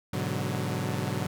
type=chord; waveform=sawtooth; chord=G# half-diminished seventh; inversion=none; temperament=equal with one note detuned; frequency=103.83 / 125.77 / 146.83 / 185 Hz; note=G#2 / B2 / D3 / F#3; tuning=0 / +32 / 0 / 0 cents; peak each=-30 dBFS; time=0.13-1.27 s; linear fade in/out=5 ms; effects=none